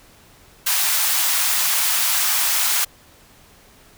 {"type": "high-pass noise", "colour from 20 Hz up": "white", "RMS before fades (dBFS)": -19, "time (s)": [0.66, 2.85], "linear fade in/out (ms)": 10, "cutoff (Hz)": 770, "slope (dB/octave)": 24, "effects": ["pink hiss -50 dBFS RMS until 3.97 s"]}